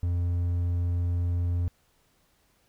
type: tone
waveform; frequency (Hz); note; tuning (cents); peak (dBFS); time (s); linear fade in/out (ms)
triangle; 87.3; F2; 0; -22; 0.03-1.68; 0
effects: pink hiss -67 dBFS RMS until 2.68 s